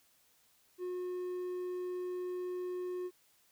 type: tone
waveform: triangle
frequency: 361.6 Hz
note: F#4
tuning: 40 cents flat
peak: -34 dBFS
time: 0.78-3.11 s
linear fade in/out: 50 ms
effects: white hiss -69 dBFS RMS until 3.51 s